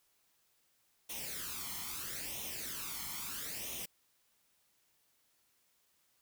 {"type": "noise with flanger", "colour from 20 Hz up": "white", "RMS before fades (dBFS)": -42, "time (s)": [1.09, 3.86], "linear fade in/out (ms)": 10, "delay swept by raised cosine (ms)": [0.32, 0.95], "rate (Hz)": 0.76, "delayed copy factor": 0.7, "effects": ["white hiss -74 dBFS RMS until 6.21 s"]}